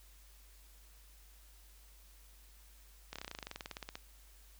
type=slowing click train; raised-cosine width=0.2 ms; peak=-25 dBFS; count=20; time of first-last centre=3.13-3.955 s; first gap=27 ms; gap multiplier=1.05; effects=added 50 Hz sine -58 dBFS peak until 4.59 s + white hiss -64 dBFS RMS until 4.59 s